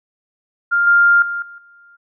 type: tone with level steps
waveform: sine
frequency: 1400 Hz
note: F6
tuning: 4 cents sharp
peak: -12 / -8 / -20 / -34 / -44 dBFS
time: 0.71-1.97 s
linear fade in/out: 20 ms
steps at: 0.87 / 1.22 / 1.42 / 1.58 s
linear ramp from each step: 2 ms
effects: none